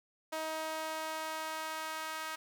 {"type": "tone with high-pass filter sweep", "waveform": "sawtooth", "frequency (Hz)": 316.1, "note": "D#4", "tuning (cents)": 27, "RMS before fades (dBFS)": -39, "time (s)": [0.32, 2.36], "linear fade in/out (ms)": 10, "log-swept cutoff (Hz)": [660, 1200], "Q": 1.5, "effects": ["11-bit"]}